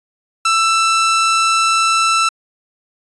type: tone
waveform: sawtooth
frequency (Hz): 1329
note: E6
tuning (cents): +14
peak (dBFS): -8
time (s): 0.45-2.29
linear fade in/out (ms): 5
effects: resampled to 22050 Hz